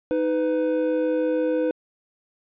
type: tone pair together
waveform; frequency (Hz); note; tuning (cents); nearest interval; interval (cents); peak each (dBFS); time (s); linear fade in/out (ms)
triangle; 313 / 499.6; D#4 / B4; +10 / +20; minor sixth; 810; -22 / -20; 0.11-1.71; 0
effects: resampled to 8000 Hz